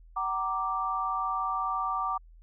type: chord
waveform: sine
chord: Gb augmented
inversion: none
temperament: equal with one note detuned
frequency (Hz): 758.2 / 932.3 / 1174.7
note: Gb5 / Bb5 / D6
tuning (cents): +42 / 0 / 0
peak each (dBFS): -34 / -35 / -29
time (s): 0.16-2.18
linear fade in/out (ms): 10
effects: added 41 Hz sine -50 dBFS peak until 2.42 s